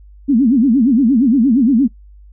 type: tone with vibrato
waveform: sine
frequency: 250 Hz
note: B3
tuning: 21 cents sharp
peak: -8 dBFS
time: 0.28-1.88 s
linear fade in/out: 20 ms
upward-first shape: sine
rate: 8.6 Hz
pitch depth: 250 cents each way
effects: noise-tail reverb RT60 0.1 s tail -21 dB re dry + added 50 Hz sine -38 dBFS peak until 2.32 s